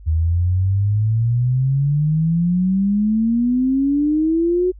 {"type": "exponential sweep", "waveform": "sine", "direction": "up", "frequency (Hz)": [77.78, 370], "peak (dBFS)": -14, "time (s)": [0.06, 4.72], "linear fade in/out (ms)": 20, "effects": ["added 50 Hz sine -37 dBFS peak until 4.79 s"]}